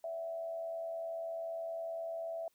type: tone with frequency modulation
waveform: sine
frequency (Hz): 662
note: E5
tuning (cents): +7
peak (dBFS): -37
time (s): 0.04-2.48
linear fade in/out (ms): 2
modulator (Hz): 89.5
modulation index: 0.36
effects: white hiss -75 dBFS RMS until 2.54 s